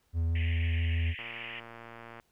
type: tone with vibrato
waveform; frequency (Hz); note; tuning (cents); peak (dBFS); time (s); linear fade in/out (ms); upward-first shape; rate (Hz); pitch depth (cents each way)
triangle; 82.8; E2; +8; -24; 0.13-1.15; 50; sine; 6.2; 12
type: band-pass noise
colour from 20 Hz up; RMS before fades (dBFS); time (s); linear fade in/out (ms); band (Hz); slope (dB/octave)
pink; -42; 0.35-1.6; 5; 1800 to 3000; 96
type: click train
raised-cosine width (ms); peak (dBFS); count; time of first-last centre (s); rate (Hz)
0.5; -31; 118; 1.19-2.199; 116
effects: pink hiss -72 dBFS RMS until 2.31 s